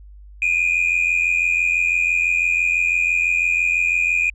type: tone pair together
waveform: sine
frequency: 2403 / 2489 Hz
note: D7 / D#7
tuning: +39 / 0 cents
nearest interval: minor second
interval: 61 cents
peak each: -17 dBFS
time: 0.42-4.3 s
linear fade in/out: 2 ms
effects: tanh soft clip ceiling -12 dBFS + added 50 Hz sine -39 dBFS peak until 4.34 s